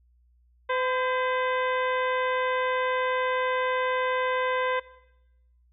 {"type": "harmonic tone with a mistuned harmonic", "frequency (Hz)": 509, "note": "C5", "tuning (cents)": -48, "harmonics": [1, 2, 3, 4, 5, 6, 7], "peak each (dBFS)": [-27, -28, -32, -34, -41, -44, -43], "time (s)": [0.69, 4.8], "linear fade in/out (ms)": 10, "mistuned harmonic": 3, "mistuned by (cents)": 58, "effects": ["noise-tail reverb RT60 0.9 s tail -19 dB re dry", "added 60 Hz sine -59 dBFS peak until 5.72 s"]}